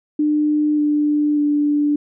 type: tone with pitch steps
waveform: sine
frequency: 300 / 296.7 / 293.5 Hz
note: D4 / D4 / D4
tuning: +37 / +18 / -1 cents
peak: -14 dBFS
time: 0.19-1.96 s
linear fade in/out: 5 ms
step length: 590 ms
effects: none